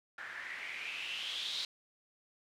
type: noise with low-pass filter sweep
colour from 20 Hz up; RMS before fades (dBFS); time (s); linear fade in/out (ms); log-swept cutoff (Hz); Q
blue; -41; 0.18-1.65; 2; 1600 to 4000; 5.8
effects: none